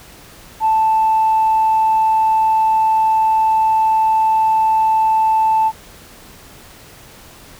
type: tone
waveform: sine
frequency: 880 Hz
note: A5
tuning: in tune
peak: -10 dBFS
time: 0.6-5.72 s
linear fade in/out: 50 ms
effects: tanh soft clip ceiling -7 dBFS + pink hiss -41 dBFS RMS until 7.59 s

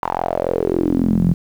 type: tone with band-pass filter sweep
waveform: sawtooth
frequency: 43.65 Hz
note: F1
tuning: in tune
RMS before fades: -18 dBFS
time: 0.02-1.34 s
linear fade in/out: 10 ms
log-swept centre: 990 to 160 Hz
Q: 5.3
effects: 8-bit

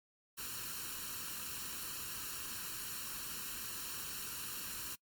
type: noise with comb filter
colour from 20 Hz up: white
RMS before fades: -43 dBFS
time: 0.37-4.96 s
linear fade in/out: 20 ms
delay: 0.71 ms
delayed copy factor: +0.7
effects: noise-tail reverb RT60 0.1 s tail -25 dB re dry + MP3 96 kbps

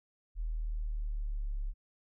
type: linear sweep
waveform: sine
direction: down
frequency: 40.27 to 34.65 Hz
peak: -32 dBFS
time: 0.35-1.74 s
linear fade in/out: 50 ms
effects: none

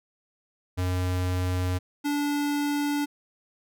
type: tone pair in turn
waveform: square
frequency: 91 / 290.1 Hz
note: F#2 / D4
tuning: -28 / -21 cents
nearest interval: octave + minor sixth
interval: 2007 cents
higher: second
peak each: -25 / -25 dBFS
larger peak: neither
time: 0.77-1.79 / 2.04-3.06 s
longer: neither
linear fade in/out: 20 ms
effects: none

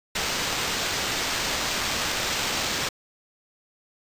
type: noise with sample-and-hold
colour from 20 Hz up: blue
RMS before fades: -27 dBFS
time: 0.15-2.89 s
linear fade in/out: 5 ms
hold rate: 11025 Hz
effects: resampled to 32000 Hz

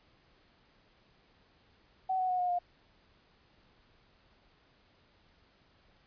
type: tone with pitch steps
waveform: sine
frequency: 754 / 742.3 / 730.8 / 719.5 / 708.4 Hz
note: F#5 / F#5 / F#5 / F#5 / F5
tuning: +32 / +5 / -22 / -49 / +24 cents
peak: -28 dBFS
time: 2.09-2.59 s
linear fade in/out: 10 ms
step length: 100 ms
effects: pink hiss -66 dBFS RMS until 6.06 s + resampled to 11025 Hz

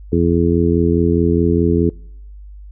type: harmonic tone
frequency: 84.8 Hz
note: E2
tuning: 50 cents sharp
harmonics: 1 / 2 / 3 / 4 / 5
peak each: -18 / -18 / -18 / -18 / -18 dBFS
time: 0.12-1.9 s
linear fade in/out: 10 ms
effects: noise-tail reverb RT60 0.8 s tail -26 dB re dry + added 50 Hz sine -33 dBFS peak until 2.71 s

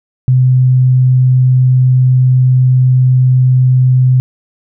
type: tone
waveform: sine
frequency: 128 Hz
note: C3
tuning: 38 cents flat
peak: -5 dBFS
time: 0.28-4.2 s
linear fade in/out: 0 ms
effects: none

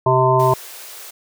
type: harmonic tone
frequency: 129.2 Hz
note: C3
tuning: 21 cents flat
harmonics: 1 / 3 / 5 / 7 / 8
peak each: -18 / -18 / -18 / -18 / -18 dBFS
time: 0.06-0.54 s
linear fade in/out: 5 ms
type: high-pass noise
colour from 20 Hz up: white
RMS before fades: -36 dBFS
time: 0.39-1.11 s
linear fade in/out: 10 ms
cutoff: 340 Hz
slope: 96 dB/octave
effects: none

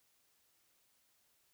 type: silence
effects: white hiss -74 dBFS RMS until 1.53 s

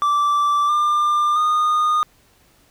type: tone with pitch steps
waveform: triangle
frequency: 1167 / 1196.3 / 1226.4 Hz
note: D6 / D6 / D#6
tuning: -11 / +32 / -25 cents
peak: -13 dBFS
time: 0.02-2.03 s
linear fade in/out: 0 ms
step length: 670 ms
effects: pink hiss -56 dBFS RMS until 2.7 s

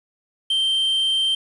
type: tone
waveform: triangle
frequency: 3136 Hz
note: G7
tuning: in tune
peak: -16 dBFS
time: 0.5-1.35 s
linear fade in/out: 5 ms
effects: resampled to 24000 Hz + 8-bit

